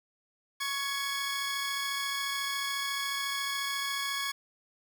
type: tone pair together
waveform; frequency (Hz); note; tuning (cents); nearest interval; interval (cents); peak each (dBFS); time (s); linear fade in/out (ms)
15% pulse; 1108.7 / 1680.1; C#6 / G#6; 0 / +20; perfect fifth; 720; -27 / -28; 0.6-4.32; 10
effects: 10-bit